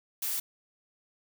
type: noise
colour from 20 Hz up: blue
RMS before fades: -32 dBFS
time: 0.22-0.4 s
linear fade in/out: 5 ms
effects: none